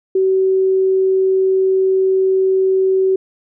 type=tone; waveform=sine; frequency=380 Hz; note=F#4; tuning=46 cents sharp; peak=-11 dBFS; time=0.15-3.16 s; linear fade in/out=5 ms; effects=none